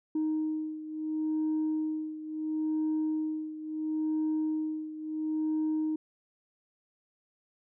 sine beating tone pair, 311.1 / 311.83 Hz, D#4 / D#4, 0 / +4 cents, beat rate 0.73 Hz, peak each -29 / -33 dBFS, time 0.15-5.96 s, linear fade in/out 5 ms, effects tanh soft clip ceiling -24 dBFS

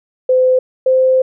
sine tone pair in turn, 512 / 518.8 Hz, C5 / C5, -38 / -15 cents, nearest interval unison, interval 23 cents, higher second, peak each -8 dBFS, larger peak neither, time 0.29-0.59 / 0.86-1.22 s, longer second, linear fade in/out 5 ms, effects none

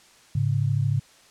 sine tone pair together, 106.75 / 140 Hz, G#2 / C#3, +48 / +18 cents, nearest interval perfect fourth, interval 470 cents, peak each -23 / -23 dBFS, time 0.35-1 s, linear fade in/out 5 ms, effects white hiss -54 dBFS RMS until 1.3 s + low-pass 8000 Hz 12 dB/octave

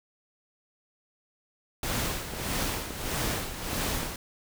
pink noise with tremolo, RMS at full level -29 dBFS, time 1.83-4.16 s, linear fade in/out 2 ms, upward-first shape sine, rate 1.6 Hz, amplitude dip 65%
clicks, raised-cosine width 2 ms, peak -23 dBFS, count 12, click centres 2.337 / 2.4 / 2.501 / 2.907 / 3.058 / 3.119 / 3.243 / 3.732 / 3.78 / 3.816 / 3.949 / 4.031 s
effects none

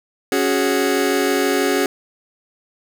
sawtooth chord, C# suspended fourth, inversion none, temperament just, 277.2 / 369.6 / 415.8 Hz, C#4 / F#4 / G#4, 0 / -2 / +2 cents, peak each -16 dBFS, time 0.32-1.86 s, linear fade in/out 2 ms, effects none

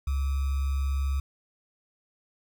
sine tone with sample-and-hold, 68.6 Hz, C#2, 17 cents flat, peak -24 dBFS, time 0.07-1.2 s, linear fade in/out 5 ms, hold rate 1225 Hz, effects none

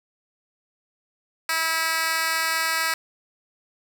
10% pulse tone with high-pass filter, 324.2 Hz, E4, 29 cents flat, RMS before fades -24 dBFS, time 1.49-2.94 s, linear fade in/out 2 ms, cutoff 1600 Hz, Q 0.86, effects none

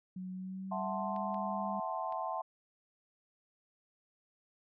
sine tone with pitch glide, 185 to 200.6 Hz, F#3 to G3, 0 to +40 cents, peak -39 dBFS, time 0.16-1.8 s, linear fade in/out 5 ms, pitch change +140 cents, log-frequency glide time 0.32-1.2 s
sine chord, F# half-diminished seventh, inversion third, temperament equal, 659.3 / 740 / 880 / 1046.5 Hz, E5 / F#5 / A5 / C6, 0 / 0 / 0 / 0 cents, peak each -40 dBFS, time 0.71-2.42 s, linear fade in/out 10 ms
clicks, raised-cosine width 0.3 ms, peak -39 dBFS, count 3, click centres 1.163 / 1.344 / 2.124 s
effects none

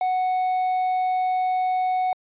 triangle tone with quantisation, 740 Hz, F#5, in tune, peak -18 dBFS, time 0.01-2.13 s, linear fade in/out 2 ms, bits 7, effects resampled to 8000 Hz

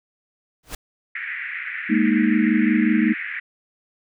pink noise with exponential growth, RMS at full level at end -26 dBFS, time 0.63-0.75 s, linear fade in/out 5 ms, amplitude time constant 25 ms
pink band-pass noise, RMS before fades -30 dBFS, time 1.15-3.4 s, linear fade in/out 5 ms, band 1700 to 2200 Hz, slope 48 dB/octave
sine chord, Ab suspended second, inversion none, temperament equal, 207.7 / 233.1 / 311.1 Hz, Ab3 / Bb3 / Eb4, 0 / 0 / 0 cents, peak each -20 / -19 / -20 dBFS, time 1.89-3.14 s, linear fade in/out 20 ms
effects none

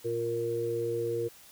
harmonic tone, 116.54 Hz, A#2, in tune, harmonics 1 / 3 / 4, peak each -39 / -34 / -30 dBFS, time 0.04-1.29 s, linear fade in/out 20 ms, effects white hiss -54 dBFS RMS until 1.51 s

